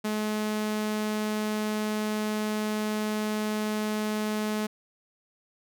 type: tone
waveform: sawtooth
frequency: 213.4 Hz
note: G#3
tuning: 47 cents sharp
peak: -23 dBFS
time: 0.04-4.67 s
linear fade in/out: 10 ms
effects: none